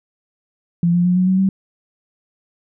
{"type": "tone with pitch steps", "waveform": "sine", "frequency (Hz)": [171.5, 175.41, 179.4, 183.49, 187.67, 191.95], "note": ["F3", "F3", "F3", "F#3", "F#3", "G3"], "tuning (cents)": [-31, 8, 47, -14, 25, -36], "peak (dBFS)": -12, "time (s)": [0.83, 1.49], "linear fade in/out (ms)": 2, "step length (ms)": 110, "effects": []}